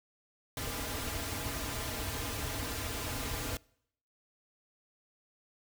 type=noise with comb filter; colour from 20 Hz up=pink; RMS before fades=-37 dBFS; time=0.57-3.57 s; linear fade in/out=2 ms; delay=5.4 ms; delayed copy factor=-0.8; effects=noise-tail reverb RT60 0.7 s tail -25 dB re dry